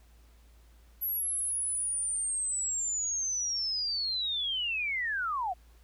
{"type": "linear sweep", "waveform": "sine", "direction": "down", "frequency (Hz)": [11740, 679], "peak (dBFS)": -29, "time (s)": [1.01, 5.54], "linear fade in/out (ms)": 20, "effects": ["added 57 Hz sine -55 dBFS peak until 5.83 s", "pink hiss -66 dBFS RMS until 5.83 s"]}